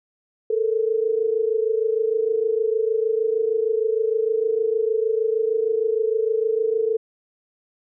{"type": "tone pair together", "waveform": "sine", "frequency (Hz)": [437.2, 463.7], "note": ["A4", "A#4"], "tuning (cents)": [-11, -9], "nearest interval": "minor second", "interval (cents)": 102, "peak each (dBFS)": [-20, -23], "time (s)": [0.5, 6.97], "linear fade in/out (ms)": 5, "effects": []}